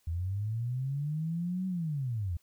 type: linear two-way sweep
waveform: sine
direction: up then down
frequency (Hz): 79.9 to 189.4 to 79.9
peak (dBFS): -30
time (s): 0.07-2.37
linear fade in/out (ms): 5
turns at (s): 1.67
effects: white hiss -70 dBFS RMS until 2.42 s